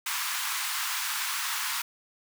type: high-pass noise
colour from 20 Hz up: pink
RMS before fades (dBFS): -31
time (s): 0.06-1.82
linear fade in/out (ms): 5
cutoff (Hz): 950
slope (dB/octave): 48
effects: none